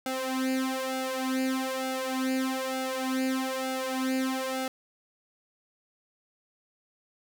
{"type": "tone with flanger", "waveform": "sawtooth", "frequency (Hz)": 261.4, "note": "C4", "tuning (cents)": -1, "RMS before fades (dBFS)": -30, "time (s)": [0.06, 4.68], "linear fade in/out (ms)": 2, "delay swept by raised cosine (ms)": [1.4, 3.4], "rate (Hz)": 1.1, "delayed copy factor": 0.85, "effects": []}